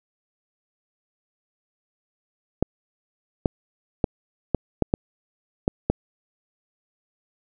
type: clicks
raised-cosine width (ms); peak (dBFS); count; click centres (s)
2; -5; 8; 2.626 / 3.458 / 4.042 / 4.547 / 4.823 / 4.939 / 5.679 / 5.9
effects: none